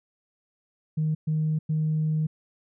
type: tone bursts at uneven times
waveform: sine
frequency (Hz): 155.56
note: D#3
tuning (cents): 0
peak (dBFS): -21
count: 3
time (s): 0.97-1.15 / 1.27-1.59 / 1.69-2.27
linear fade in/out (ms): 10
effects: tanh soft clip ceiling -18 dBFS